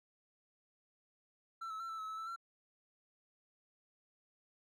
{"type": "tone with pitch steps", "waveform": "triangle", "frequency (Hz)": [1340, 1298, 1349, 1322, 1291, 1303, 1321, 1359], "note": ["E6", "E6", "E6", "E6", "E6", "E6", "E6", "F6"], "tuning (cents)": [28, -27, 40, 5, -37, -20, 3, -48], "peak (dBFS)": -39, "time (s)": [1.61, 2.362], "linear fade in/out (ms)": 10, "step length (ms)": 94, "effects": []}